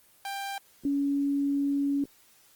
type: tone pair in turn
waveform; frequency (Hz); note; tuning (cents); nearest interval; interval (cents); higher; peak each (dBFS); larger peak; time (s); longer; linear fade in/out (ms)
sawtooth / sine; 791 / 281.4; G5 / C#4; +15 / +26; octave + tritone; 1789; first; -29 / -24; second; 0.25-0.58 / 0.85-2.04; second; 2
effects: white hiss -60 dBFS RMS until 2.55 s + Opus 24 kbps